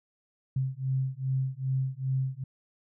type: beating tone pair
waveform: sine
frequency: 131 / 133.5 Hz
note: C3 / C3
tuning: +2 / +35 cents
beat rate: 2.5 Hz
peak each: -30 dBFS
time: 0.56-2.44 s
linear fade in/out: 5 ms
effects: none